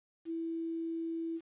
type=tone with quantisation; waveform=sine; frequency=329.6 Hz; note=E4; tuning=in tune; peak=-34 dBFS; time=0.25-1.41 s; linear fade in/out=50 ms; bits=10; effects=resampled to 8000 Hz